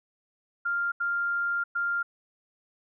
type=tone bursts at uneven times; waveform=sine; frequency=1396.9 Hz; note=F6; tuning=in tune; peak=-25 dBFS; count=3; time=0.65-0.92 / 1-1.64 / 1.75-2.03 s; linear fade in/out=10 ms; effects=none